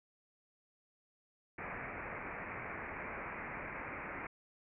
white low-pass noise, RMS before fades -44 dBFS, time 1.58-4.27 s, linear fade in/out 5 ms, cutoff 2400 Hz, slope 96 dB/octave, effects none

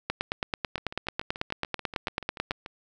two click trains, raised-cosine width 0.3 ms, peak -22 / -11 dBFS, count 14 / 23, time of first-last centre 0.78-2.661 / 0.1-2.51 s, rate 6.91 / 9.13 Hz, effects none

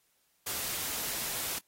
white noise, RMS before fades -35 dBFS, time 0.46-1.59 s, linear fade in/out 10 ms, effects white hiss -72 dBFS RMS until 1.67 s + AAC 48 kbps

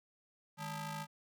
sawtooth ring-modulated tone, 363.7 Hz, F#4, 30 cents flat, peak -33 dBFS, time 0.57-1.07 s, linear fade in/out 50 ms, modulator 519 Hz, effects none

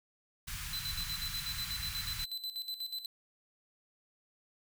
pink band-stop noise, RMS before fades -41 dBFS, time 0.47-2.25 s, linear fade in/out 10 ms, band 150 to 1300 Hz, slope 24 dB/octave
45% pulse tone with tremolo, 4024 Hz, B7, 32 cents sharp, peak -35 dBFS, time 0.73-3.06 s, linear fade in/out 2 ms, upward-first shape square, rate 8.2 Hz, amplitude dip 70%
effects none

